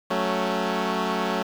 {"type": "chord", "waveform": "10% pulse", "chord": "F# minor", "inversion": "none", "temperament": "equal", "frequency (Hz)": [185, 220, 277.2], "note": ["F#3", "A3", "C#4"], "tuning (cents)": [0, 0, 0], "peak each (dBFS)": [-18, -18, -22], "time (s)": [0.1, 1.43], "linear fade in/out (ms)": 10, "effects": ["low-pass 4000 Hz 12 dB/octave", "7-bit"]}